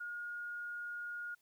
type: tone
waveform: sine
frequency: 1431 Hz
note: F6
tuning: 42 cents sharp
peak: -40 dBFS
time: 0-1.35 s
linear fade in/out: 10 ms
effects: white hiss -75 dBFS RMS until 1.41 s